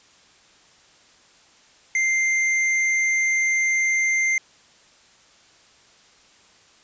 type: tone with tanh clipping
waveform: sine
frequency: 2093 Hz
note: C7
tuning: in tune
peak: -20 dBFS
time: 1.95-4.38 s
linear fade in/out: 2 ms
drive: 14 dB
effects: white hiss -54 dBFS RMS until 6.83 s + resampled to 16000 Hz